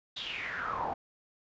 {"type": "noise with band-pass filter sweep", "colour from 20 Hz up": "brown", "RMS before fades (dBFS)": -36, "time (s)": [0.16, 0.94], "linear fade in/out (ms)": 10, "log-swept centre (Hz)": [3800, 740], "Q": 7.8, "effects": ["resampled to 16000 Hz"]}